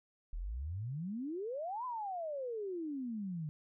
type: exponential two-way sweep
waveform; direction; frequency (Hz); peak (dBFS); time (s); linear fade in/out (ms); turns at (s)
sine; up then down; 37 to 1033 to 147.3; -37; 0.33-3.49; 0; 1.85
effects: none